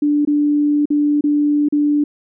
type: tone with dropouts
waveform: sine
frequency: 293.7 Hz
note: D4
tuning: in tune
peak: -12 dBFS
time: 0.02-2.04 s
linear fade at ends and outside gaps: 5 ms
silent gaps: 0.251-0.273 / 0.856-0.903 / 1.21-1.239 / 1.687-1.724 s
effects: none